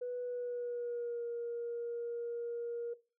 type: tone with pitch glide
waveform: sine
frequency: 492.2 to 471.9 Hz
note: B4 to A#4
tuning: -6 to +21 cents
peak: -35 dBFS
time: 0.01-2.94 s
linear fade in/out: 10 ms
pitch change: -73 cents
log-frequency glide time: 0.22-1.24 s
effects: noise-tail reverb RT60 0.3 s tail -17 dB re dry + tanh soft clip ceiling -32 dBFS